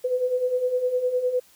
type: beating tone pair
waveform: sine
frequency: 493.9 / 503.7 Hz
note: B4 / B4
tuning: 0 / +34 cents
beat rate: 9.8 Hz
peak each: -28 / -22 dBFS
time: 0.04-1.4 s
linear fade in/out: 10 ms
effects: white hiss -56 dBFS RMS until 1.55 s